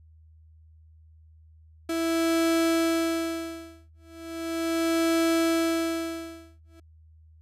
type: tone with tremolo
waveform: 35% pulse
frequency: 329.8 Hz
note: E4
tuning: 1 cent sharp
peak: -19 dBFS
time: 1.89-6.8 s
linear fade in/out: 5 ms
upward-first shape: sine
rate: 0.37 Hz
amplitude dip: 100%
effects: added 79 Hz sine -51 dBFS peak until 7.41 s + resampled to 32000 Hz